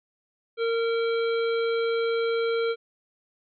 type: harmonic tone with a mistuned harmonic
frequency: 460 Hz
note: A#4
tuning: 23 cents flat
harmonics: 1 / 3 / 5 / 7 / 9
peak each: -23 / -33 / -37 / -40 / -42 dBFS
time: 0.57-2.76 s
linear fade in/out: 50 ms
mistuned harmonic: 9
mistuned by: -49 cents
effects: none